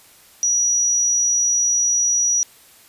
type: tone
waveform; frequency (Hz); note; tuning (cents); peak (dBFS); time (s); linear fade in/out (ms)
sine; 5820; F#8; -29; -15; 0.43-2.43; 0
effects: white hiss -49 dBFS RMS until 2.88 s + resampled to 32000 Hz